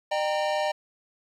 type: chord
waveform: square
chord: Eb major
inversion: none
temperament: equal with one note detuned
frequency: 606.6 / 784 / 932.3 Hz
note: Eb5 / G5 / Bb5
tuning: -44 / 0 / 0 cents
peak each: -27 / -30 / -33 dBFS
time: 0.11-0.72 s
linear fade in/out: 10 ms
effects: low-pass 5000 Hz 12 dB/octave + 10-bit